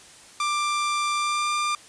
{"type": "tone with pitch glide", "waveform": "sawtooth", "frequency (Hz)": [1183, 1194.7], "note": ["D6", "D6"], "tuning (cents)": [12, 29], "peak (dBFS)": -19, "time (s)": [0.4, 1.75], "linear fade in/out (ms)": 2, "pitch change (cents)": 17, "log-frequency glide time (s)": [1.15, 1.51], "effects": ["white hiss -48 dBFS RMS until 1.88 s", "resampled to 22050 Hz"]}